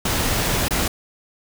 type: noise with dropouts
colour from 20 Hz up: pink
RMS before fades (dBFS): -21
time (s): 0.05-0.88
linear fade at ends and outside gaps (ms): 5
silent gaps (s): 0.684-0.707
effects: none